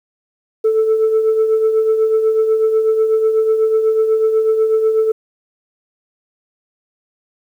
sine tone with tremolo, 440 Hz, A4, in tune, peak -7 dBFS, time 0.64-5.12 s, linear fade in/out 10 ms, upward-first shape triangle, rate 8.1 Hz, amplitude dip 60%, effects tanh soft clip ceiling -8 dBFS + 8-bit

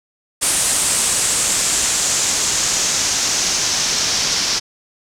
white noise with low-pass filter sweep, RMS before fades -18 dBFS, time 0.41-4.6 s, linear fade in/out 20 ms, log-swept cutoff 8900 to 5400 Hz, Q 2.8, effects none

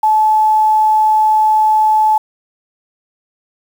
sine tone with quantisation, 864 Hz, A5, 32 cents flat, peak -8 dBFS, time 0.03-2.18 s, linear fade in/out 5 ms, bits 6, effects none

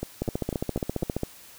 two click trains, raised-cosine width 2 ms, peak -16 / -13 dBFS, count 5 / 16, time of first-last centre 0.03-1.025 / 0.22-1.234 s, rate 4.02 / 14.8 Hz, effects white hiss -49 dBFS RMS until 1.58 s

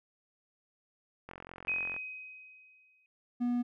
click train, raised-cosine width 0.5 ms, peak -30 dBFS, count 31, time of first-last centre 1.29-1.964 s, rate 44.5 Hz
sine tone with exponential decay, 2521 Hz, D#7, 22 cents sharp, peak -28 dBFS, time 1.68-3.06 s, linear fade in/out 1 ms, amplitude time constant 300 ms
triangle tone, 243 Hz, B3, 28 cents flat, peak -26 dBFS, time 3.4-3.63 s, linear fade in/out 20 ms
effects none

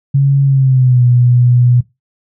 sine tone with pitch glide, 138.59 to 122.76 Hz, C#3 to B2, 0 to -10 cents, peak -6 dBFS, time 0.14-1.81 s, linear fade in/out 10 ms, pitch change -210 cents, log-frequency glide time 0.44-1.03 s, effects noise-tail reverb RT60 0.2 s tail -18 dB re dry

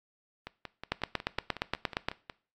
two click trains, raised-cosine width 0.3 ms, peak -12 / -23 dBFS, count 11 / 11, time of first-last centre 0.92-2.086 / 0.47-2.298 s, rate 8.58 / 5.47 Hz, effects noise-tail reverb RT60 0.4 s tail -20 dB re dry + AAC 64 kbps

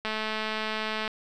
click train, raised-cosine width 0.3 ms, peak -15 dBFS, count 224, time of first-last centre 0.05-1.078 s, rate 217 Hz, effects none

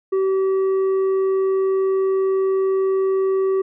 sine tone with tanh clipping, 383.5 Hz, G4, 38 cents flat, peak -17 dBFS, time 0.12-3.62 s, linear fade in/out 10 ms, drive 5 dB, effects none

